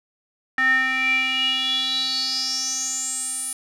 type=tone with band-pass filter sweep; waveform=square; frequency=261.2 Hz; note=C4; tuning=3 cents flat; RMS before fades=-23 dBFS; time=0.58-3.53 s; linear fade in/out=2 ms; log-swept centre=1700 to 9900 Hz; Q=9.2; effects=none